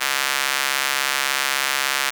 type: tone with high-pass filter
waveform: square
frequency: 68.2 Hz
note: C#2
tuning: 28 cents flat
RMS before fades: -22 dBFS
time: 0-2.11 s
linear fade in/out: 20 ms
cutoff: 1600 Hz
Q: 0.97
effects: none